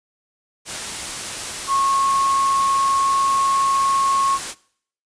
sine tone in noise, 1093 Hz, C#6, 25 cents flat, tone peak -16 dBFS, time 1.67-4.39 s, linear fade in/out 50 ms, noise white, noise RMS -28 dBFS, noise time 0.65-4.55 s, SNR +9 dB, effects noise-tail reverb RT60 0.6 s tail -21 dB re dry + resampled to 22050 Hz

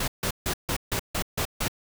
pink noise bursts, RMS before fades -27 dBFS, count 8, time 0-1.682 s, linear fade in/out 5 ms, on 79 ms, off 150 ms, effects none

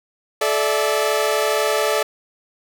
sawtooth chord, A suspended fourth, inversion none, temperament equal with one note detuned, 432.2 / 587.3 / 659.3 Hz, A4 / D5 / E5, -31 / 0 / 0 cents, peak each -17 / -17 / -20 dBFS, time 0.41-2.03 s, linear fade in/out 5 ms, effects none

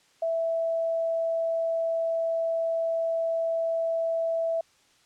sine tone, 659.3 Hz, E5, in tune, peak -24 dBFS, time 0.22-4.61 s, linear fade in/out 5 ms, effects white hiss -62 dBFS RMS until 5.05 s + low-pass 7000 Hz 12 dB/octave

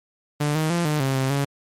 sawtooth tone with pitch steps, 147.8 / 156.6 / 171.9 / 151.1 / 134.4 / 132.7 / 140.3 Hz, D3 / D#3 / F3 / D3 / C3 / C3 / C#3, +11 / +11 / -27 / +50 / +47 / +25 / +21 cents, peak -16 dBFS, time 0.4-1.45 s, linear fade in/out 10 ms, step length 150 ms, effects MP3 64 kbps

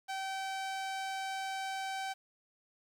sawtooth tone, 771 Hz, G5, 29 cents flat, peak -32 dBFS, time 0.08-2.14 s, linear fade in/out 20 ms, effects low-pass 8000 Hz 12 dB/octave + 10-bit

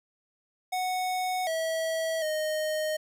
square tone with pitch steps, 738 / 648 / 619 Hz, F#5 / E5 / D#5, -5 / -30 / -9 cents, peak -28 dBFS, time 0.72-2.97 s, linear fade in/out 10 ms, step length 750 ms, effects none

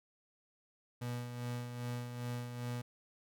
35% pulse tone with tremolo, 121.6 Hz, B2, 26 cents flat, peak -35 dBFS, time 1.01-2.82 s, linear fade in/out 10 ms, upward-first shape sine, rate 2.5 Hz, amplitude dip 50%, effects none

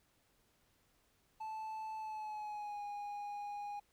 triangle tone with pitch glide, 875 to 821.1 Hz, A5 to G#5, -10 to -20 cents, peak -39 dBFS, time 1.4-3.8 s, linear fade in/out 10 ms, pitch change -110 cents, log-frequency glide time 1.97-2.83 s, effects pink hiss -74 dBFS RMS until 3.92 s

